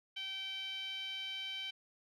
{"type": "tone with band-pass filter", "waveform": "10% pulse", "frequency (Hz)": 773, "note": "G5", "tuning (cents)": -24, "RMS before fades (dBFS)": -42, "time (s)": [0.16, 1.71], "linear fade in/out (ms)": 10, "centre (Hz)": 2900, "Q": 5, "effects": []}